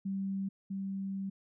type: tone pair in turn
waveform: sine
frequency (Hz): 194.4 / 194.4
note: G3 / G3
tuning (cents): -14 / -14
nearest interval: unison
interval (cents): 0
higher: neither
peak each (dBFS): -32 / -34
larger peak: first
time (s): 0.05-0.49 / 0.7-1.3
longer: second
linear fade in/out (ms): 10
effects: none